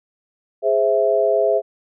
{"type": "chord", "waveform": "sine", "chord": "Ab augmented", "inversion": "none", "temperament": "equal", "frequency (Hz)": [415.3, 523.3, 659.3], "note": ["Ab4", "C5", "E5"], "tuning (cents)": [0, 0, 0], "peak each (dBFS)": [-19, -20, -17], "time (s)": [0.62, 1.62], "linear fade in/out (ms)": 50, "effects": []}